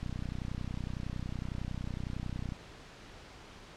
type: click train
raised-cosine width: 5 ms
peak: -25 dBFS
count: 78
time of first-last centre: 0.03-2.522 s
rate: 30.9 Hz
effects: pink hiss -51 dBFS RMS until 3.76 s + low-pass 5000 Hz 12 dB/octave